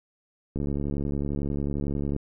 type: click train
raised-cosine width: 3 ms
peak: -17 dBFS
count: 115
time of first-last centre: 0.56-2.163 s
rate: 71.1 Hz
effects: none